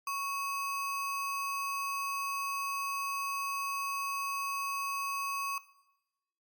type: tone with sample-and-hold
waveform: sine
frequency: 1110 Hz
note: C#6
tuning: 2 cents sharp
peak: -32 dBFS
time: 0.07-5.58 s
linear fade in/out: 2 ms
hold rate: 3675 Hz
effects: noise-tail reverb RT60 0.9 s tail -17 dB re dry + Opus 48 kbps